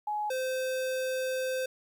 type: tone pair in turn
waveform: sine / square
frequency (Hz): 841 / 517.5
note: G#5 / C5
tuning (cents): +22 / -19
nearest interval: minor sixth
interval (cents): 841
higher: first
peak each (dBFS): -29 / -30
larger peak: first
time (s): 0.07-0.3 / 0.3-1.66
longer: second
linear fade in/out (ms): 5
effects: 11-bit